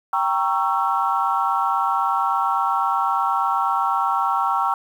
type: chord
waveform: sine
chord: G diminished seventh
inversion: none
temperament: equal with one note detuned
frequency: 784 / 932.3 / 1108.7 / 1336.1 Hz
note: G5 / Bb5 / Db6 / Fb6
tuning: 0 / 0 / 0 / +23 cents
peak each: -23 dBFS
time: 0.13-4.74 s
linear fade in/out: 2 ms
effects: tanh soft clip ceiling -7 dBFS + 8-bit